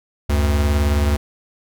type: beating tone pair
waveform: square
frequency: 72.8 / 91.8 Hz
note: D2 / F#2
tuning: -15 / -13 cents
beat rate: 19 Hz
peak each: -16 / -24 dBFS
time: 0.29-1.17 s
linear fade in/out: 10 ms
effects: none